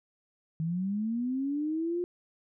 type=linear sweep; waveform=sine; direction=up; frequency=156.3 to 357.6 Hz; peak=-28 dBFS; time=0.6-2.04 s; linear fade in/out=0 ms; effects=none